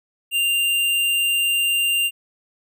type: tone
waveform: square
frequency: 2788 Hz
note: F7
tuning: 4 cents flat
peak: -18 dBFS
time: 0.31-2.11 s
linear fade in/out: 50 ms
effects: none